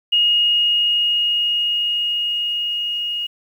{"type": "tone with level ramp", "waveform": "sine", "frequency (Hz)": 2867, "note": "F7", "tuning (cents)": 45, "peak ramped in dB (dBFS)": [-12, -21], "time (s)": [0.12, 3.27], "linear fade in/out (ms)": 10, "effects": ["8-bit"]}